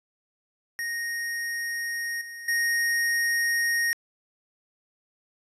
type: tone with level steps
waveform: square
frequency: 1864.7 Hz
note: A#6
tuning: in tune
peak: -29 / -38 / -23 dBFS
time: 0.79-3.93 s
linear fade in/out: 0 ms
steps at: 2.21 / 2.48 s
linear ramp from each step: 5 ms
effects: resampled to 32000 Hz